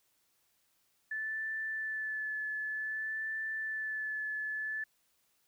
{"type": "tone with vibrato", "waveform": "sine", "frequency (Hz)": 1744, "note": "A6", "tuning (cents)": -16, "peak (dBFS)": -34, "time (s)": [1.11, 4.84], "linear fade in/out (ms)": 5, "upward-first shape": "sine", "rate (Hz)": 0.54, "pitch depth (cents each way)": 20, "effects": ["white hiss -74 dBFS RMS until 5.47 s"]}